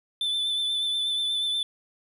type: tone with vibrato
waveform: triangle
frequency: 3519 Hz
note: A7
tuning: in tune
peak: -23 dBFS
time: 0.21-1.63 s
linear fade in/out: 2 ms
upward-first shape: sine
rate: 8.3 Hz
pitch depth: 24 cents each way
effects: none